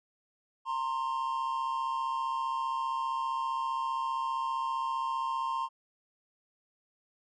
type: tone pair together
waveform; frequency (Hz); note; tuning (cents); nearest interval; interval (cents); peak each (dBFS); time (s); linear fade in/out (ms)
triangle; 920 / 1055.2; A#5 / C6; -23 / +14; major second; 237; -32 / -30; 0.65-5.69; 50
effects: resampled to 22050 Hz